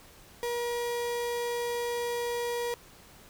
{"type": "tone", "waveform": "35% pulse", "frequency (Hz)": 477.6, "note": "A#4", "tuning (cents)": 42, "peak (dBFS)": -28, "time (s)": [0.43, 2.74], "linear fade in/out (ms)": 0, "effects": ["pink hiss -54 dBFS RMS until 3.29 s"]}